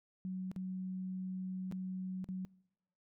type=tone with dropouts; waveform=sine; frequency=186.2 Hz; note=F#3; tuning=11 cents sharp; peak=-37 dBFS; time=0.25-2.45 s; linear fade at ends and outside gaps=0 ms; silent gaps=0.515-0.562 / 1.714-1.723 / 2.243-2.288 s; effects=noise-tail reverb RT60 0.9 s tail -25 dB re dry